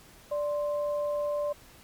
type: tone pair together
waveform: sine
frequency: 587 / 1046 Hz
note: D5 / C6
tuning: -1 / -1 cents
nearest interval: minor seventh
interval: 1000 cents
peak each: -27 / -39 dBFS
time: 0.31-1.53 s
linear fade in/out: 10 ms
effects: pink hiss -54 dBFS RMS until 1.83 s + MP3 96 kbps